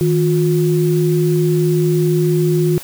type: tone pair together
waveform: sine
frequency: 157.4 / 356.6 Hz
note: D#3 / F4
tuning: +20 / +36 cents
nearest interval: octave + major second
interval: 1416 cents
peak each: -14 / -15 dBFS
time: 0.01-2.78 s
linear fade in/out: 0 ms
effects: white hiss -34 dBFS RMS until 2.83 s